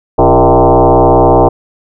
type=tone with frequency modulation; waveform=sine; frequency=155 Hz; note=D#3; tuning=6 cents flat; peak=-3 dBFS; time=0.18-1.49 s; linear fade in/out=10 ms; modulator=125 Hz; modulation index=6.2; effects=none